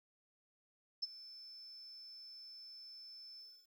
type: tone with ADSR envelope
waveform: sine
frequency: 5274 Hz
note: E8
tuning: in tune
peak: -33 dBFS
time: 1.02-3.68 s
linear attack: 13 ms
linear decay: 25 ms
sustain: -18 dB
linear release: 280 ms
effects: 12-bit